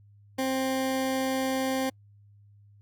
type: tone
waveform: 20% pulse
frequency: 263.5 Hz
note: C4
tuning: 12 cents sharp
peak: -21 dBFS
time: 0.38-1.9 s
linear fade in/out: 10 ms
effects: added 102 Hz sine -53 dBFS peak until 2.81 s + Opus 48 kbps